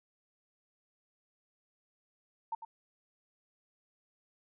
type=tone with echo; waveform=sine; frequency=902 Hz; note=A5; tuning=43 cents sharp; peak=-32 dBFS; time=2.52-2.55 s; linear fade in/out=5 ms; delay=100 ms; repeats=1; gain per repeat=-10 dB; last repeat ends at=2.65 s; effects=none